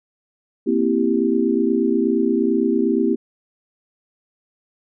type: chord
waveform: sine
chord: C dominant seventh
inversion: third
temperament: equal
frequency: 233.1 / 261.6 / 329.6 / 392 Hz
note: Bb3 / C4 / E4 / G4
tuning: 0 / 0 / 0 / 0 cents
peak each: -21 dBFS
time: 0.66-3.16 s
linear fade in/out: 20 ms
effects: none